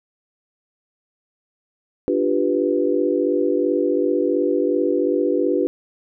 sine chord, G dominant seventh, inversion second, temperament equal, 293.7 / 349.2 / 392 / 493.9 Hz, D4 / F4 / G4 / B4, 0 / 0 / 0 / 0 cents, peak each -22 dBFS, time 2.08-5.67 s, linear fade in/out 0 ms, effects none

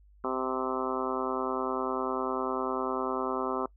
harmonic tone, 130 Hz, C3, 11 cents flat, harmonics 2 / 3 / 4 / 5 / 6 / 7 / 8 / 9 / 10, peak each -36 / -34 / -38 / -39 / -40 / -40 / -37 / -38 / -38 dBFS, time 0.24-3.66 s, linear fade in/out 2 ms, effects noise-tail reverb RT60 0.1 s tail -23 dB re dry + added 50 Hz sine -55 dBFS peak until 3.76 s

